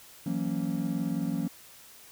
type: chord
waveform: triangle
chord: F# dominant seventh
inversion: third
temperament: just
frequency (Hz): 166.5 / 185 / 231.2 / 277.5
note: E3 / F#3 / A#3 / C#4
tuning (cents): +18 / 0 / -14 / +2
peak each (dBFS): -31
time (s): 0.26-1.48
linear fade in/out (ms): 5
effects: tanh soft clip ceiling -17 dBFS + white hiss -52 dBFS RMS until 2.11 s